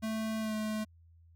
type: tone with pitch glide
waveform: square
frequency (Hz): 220 to 215.6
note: A3 to A3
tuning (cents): 0 to -35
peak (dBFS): -33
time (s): 0.02-0.85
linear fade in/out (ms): 20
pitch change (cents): -35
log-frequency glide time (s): 0.4-0.54
effects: added 83 Hz sine -57 dBFS peak until 1.35 s